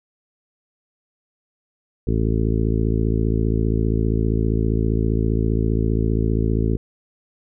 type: harmonic tone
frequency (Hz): 55.1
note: A1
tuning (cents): +3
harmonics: 1 / 2 / 3 / 4 / 5 / 6 / 7 / 8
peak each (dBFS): -21 / -22 / -27 / -26 / -28 / -30 / -28 / -31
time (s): 2.07-6.77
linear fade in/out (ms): 5
effects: none